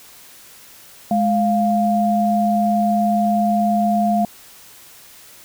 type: tone pair together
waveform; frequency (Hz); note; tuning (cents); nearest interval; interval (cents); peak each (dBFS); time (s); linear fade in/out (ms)
sine; 210 / 698.5; G#3 / F5; +19 / 0; octave + major sixth; 2081; -17; 1.11-4.25; 2
effects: white hiss -44 dBFS RMS until 5.44 s